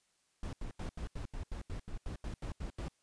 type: noise bursts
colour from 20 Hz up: brown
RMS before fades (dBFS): -40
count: 14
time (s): 0.43-2.883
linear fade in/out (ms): 2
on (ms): 100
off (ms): 81
effects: white hiss -75 dBFS RMS until 3.02 s + resampled to 22050 Hz